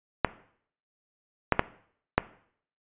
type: clicks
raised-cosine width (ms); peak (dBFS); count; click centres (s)
0.5; -4; 4; 0.247 / 1.523 / 1.594 / 2.18
effects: noise-tail reverb RT60 0.6 s tail -17 dB re dry + resampled to 8000 Hz